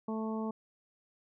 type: harmonic tone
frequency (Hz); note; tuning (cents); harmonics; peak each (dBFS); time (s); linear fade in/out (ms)
220; A3; 0; 1 / 2 / 3 / 4 / 5; -34 / -40 / -45 / -44 / -46; 0.08-0.51; 5
effects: none